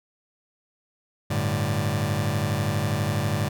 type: chord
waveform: sawtooth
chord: G suspended second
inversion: none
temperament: just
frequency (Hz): 98 / 110.25 / 147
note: G2 / A2 / D3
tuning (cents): 0 / +4 / +2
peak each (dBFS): -23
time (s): 1.3-3.49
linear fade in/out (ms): 10
effects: none